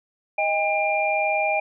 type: tone cluster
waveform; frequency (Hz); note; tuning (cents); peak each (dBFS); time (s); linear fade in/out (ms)
sine; 627 / 805 / 2390; D#5 / G5 / D7; +13 / +46 / +30; -24; 0.38-1.6; 5
effects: none